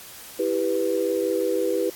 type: chord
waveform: sine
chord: E minor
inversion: none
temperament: just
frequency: 329.6 / 395.6 / 494.4 Hz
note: E4 / G4 / B4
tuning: 0 / +16 / +2 cents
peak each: -27 / -25 / -24 dBFS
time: 0.39-1.9 s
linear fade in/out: 5 ms
effects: white hiss -42 dBFS RMS until 1.95 s + AAC 64 kbps